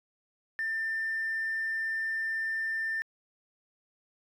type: tone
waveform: triangle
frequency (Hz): 1791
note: A6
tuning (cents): +30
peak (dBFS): -26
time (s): 0.59-3.02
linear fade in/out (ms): 0
effects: tanh soft clip ceiling -26 dBFS